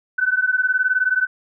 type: beating tone pair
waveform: sine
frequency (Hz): 1499 / 1518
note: F#6 / F#6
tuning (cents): +22 / +44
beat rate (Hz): 19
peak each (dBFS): -19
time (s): 0.18-1.27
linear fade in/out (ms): 10
effects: none